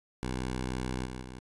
10% pulse tone with level steps, 63.3 Hz, B1, 43 cents sharp, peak -24 / -30 / -34 dBFS, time 0.23-1.39 s, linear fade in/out 0 ms, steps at 1.05 / 1.21 s, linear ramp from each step 10 ms, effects resampled to 24000 Hz

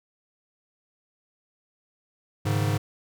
square chord, Ab suspended fourth, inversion none, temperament equal, 103.83 / 138.59 / 155.56 Hz, Ab2 / Db3 / Eb3, 0 / 0 / 0 cents, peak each -25 / -29 / -31 dBFS, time 2.45-2.78 s, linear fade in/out 10 ms, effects none

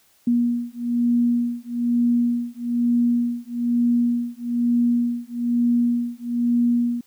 sine beating tone pair, 238.6 / 239.7 Hz, A#3 / A#3, +41 / +48 cents, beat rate 1.1 Hz, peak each -21 dBFS, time 0.27-7.01 s, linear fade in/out 5 ms, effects white hiss -59 dBFS RMS until 7.06 s

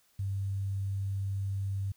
sine tone with quantisation, 98 Hz, G2, in tune, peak -30 dBFS, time 0.19-1.92 s, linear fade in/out 5 ms, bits 10, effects white hiss -68 dBFS RMS until 1.96 s

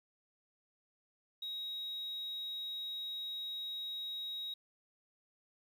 sine tone, 3800 Hz, A#7, 33 cents sharp, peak -37 dBFS, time 1.42-4.54 s, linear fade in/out 5 ms, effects tanh soft clip ceiling -36 dBFS + 11-bit

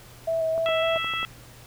sine tone with vibrato, 650 Hz, E5, 24 cents flat, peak -22 dBFS, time 0.27-0.98 s, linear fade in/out 10 ms, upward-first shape square, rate 3.6 Hz, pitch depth 17 cents each way
clicks, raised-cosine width 1 ms, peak -24 dBFS, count 6, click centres 0.579 / 0.688 / 0.96 / 1.045 / 1.137 / 1.23 s
harmonic tone, 660 Hz, E5, 2 cents sharp, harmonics 2 / 3 / 4 / 5, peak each -30 / -34 / -31 / -31 dBFS, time 0.66-1.25 s, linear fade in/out 0 ms
effects added 120 Hz sine -49 dBFS peak until 1.66 s + pink hiss -49 dBFS RMS until 1.66 s

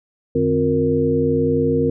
sine tone cluster, 89.7 / 151.3 / 263.3 / 355.3 / 464 Hz, F2 / D#3 / C4 / F4 / A#4, +47 / -48 / +11 / +30 / -8 cents, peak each -27 / -23 / -20 / -24 / -18 dBFS, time 0.35-1.9 s, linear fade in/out 5 ms, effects none

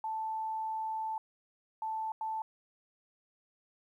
sine tone bursts at uneven times, 880 Hz, A5, in tune, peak -33 dBFS, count 3, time 0.04-1.18 / 1.82-2.12 / 2.21-2.42 s, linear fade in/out 2 ms, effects 12-bit

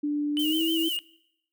sine tone with pitch glide, 293.7 to 325.9 Hz, D4 to E4, 0 to -20 cents, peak -24 dBFS, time 0.03-0.89 s, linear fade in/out 10 ms, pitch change +180 cents, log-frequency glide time 0.34-0.63 s
triangle tone with vibrato, 2960 Hz, F#7, in tune, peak -26 dBFS, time 0.37-0.99 s, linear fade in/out 0 ms, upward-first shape sine, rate 6.4 Hz, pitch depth 87 cents each way
violet noise, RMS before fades -37 dBFS, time 0.39-0.97 s, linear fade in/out 5 ms
effects noise-tail reverb RT60 0.8 s tail -22 dB re dry

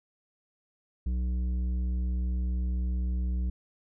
triangle tone with tanh clipping, 61.74 Hz, B1, in tune, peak -28 dBFS, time 1.06-3.5 s, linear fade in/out 5 ms, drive 13 dB, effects none

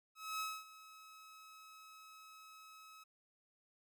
sawtooth tone with ADSR envelope, 1285 Hz, E6, 45 cents flat, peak -34 dBFS, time 0.15-3.04 s, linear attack 250 ms, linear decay 240 ms, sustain -18 dB, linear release 11 ms, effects none

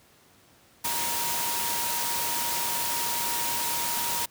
sine tone in noise, 943 Hz, A#5, 20 cents sharp, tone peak -33 dBFS, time 0.84-4.26 s, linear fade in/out 10 ms, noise white, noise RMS -29 dBFS, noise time 0.84-4.26 s, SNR -7 dB, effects pink hiss -58 dBFS RMS until 4.3 s + high-pass 80 Hz 12 dB/octave

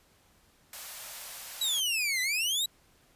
white high-pass noise, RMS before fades -42 dBFS, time 0.73-1.8 s, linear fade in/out 2 ms, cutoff 520 Hz, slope 48 dB/octave
sawtooth exponential two-way sweep, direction down then up, 3951 to 1975.5 to 3951 Hz, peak -24 dBFS, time 1.61-2.66 s, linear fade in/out 5 ms, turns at 2.21 s
effects pink hiss -64 dBFS RMS until 3.15 s + resampled to 32000 Hz

